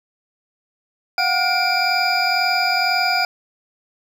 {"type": "tone cluster", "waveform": "triangle", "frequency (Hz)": [713, 755, 1433, 2344, 4895], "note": ["F5", "F#5", "F6", "D7", "D#8"], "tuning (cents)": [36, 35, 44, -4, -29], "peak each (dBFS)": -21, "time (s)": [1.18, 3.25], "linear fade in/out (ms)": 2, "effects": []}